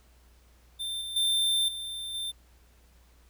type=tone with level steps; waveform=square; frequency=3579 Hz; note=A7; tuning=29 cents sharp; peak=-32 / -35 / -24 / -35 / -32 dBFS; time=0.79-2.32 s; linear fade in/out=20 ms; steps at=1.01 / 1.16 / 1.68 / 2.14 s; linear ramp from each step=5 ms; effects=added 60 Hz sine -57 dBFS peak until 3.29 s + pink hiss -64 dBFS RMS until 3.29 s